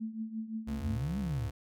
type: tone with tremolo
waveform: sine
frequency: 221.3 Hz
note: A3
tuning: 10 cents sharp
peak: -32 dBFS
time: 0-0.98 s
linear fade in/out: 20 ms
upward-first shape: triangle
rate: 5.8 Hz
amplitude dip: 80%
type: tone with pitch glide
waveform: 35% pulse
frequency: 68 to 69.99 Hz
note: C#2 to C#2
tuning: -33 to +17 cents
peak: -36 dBFS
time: 0.67-1.51 s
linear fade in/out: 10 ms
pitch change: +50 cents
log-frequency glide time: 0.92-1.01 s
type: exponential two-way sweep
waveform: sine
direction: up then down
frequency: 73 to 211.6 to 97.8 Hz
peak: -32 dBFS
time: 0.81-1.48 s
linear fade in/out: 5 ms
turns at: 1.19 s
effects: none